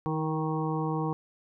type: harmonic tone with a mistuned harmonic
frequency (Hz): 156.7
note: D#3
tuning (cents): +13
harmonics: 1 / 2 / 3 / 5 / 6 / 7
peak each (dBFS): -30 / -33 / -35 / -37 / -38 / -38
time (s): 0.06-1.13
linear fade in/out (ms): 0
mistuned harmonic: 2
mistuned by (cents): +26
effects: none